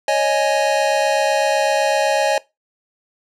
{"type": "chord", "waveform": "square", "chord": "C# suspended second", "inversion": "none", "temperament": "equal", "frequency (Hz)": [554.4, 622.3, 830.6], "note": ["C#5", "D#5", "G#5"], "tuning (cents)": [0, 0, 0], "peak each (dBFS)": -20, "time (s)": [0.08, 2.38], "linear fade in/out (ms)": 2, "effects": ["noise-tail reverb RT60 0.2 s tail -20 dB re dry", "low-pass 8000 Hz 12 dB/octave"]}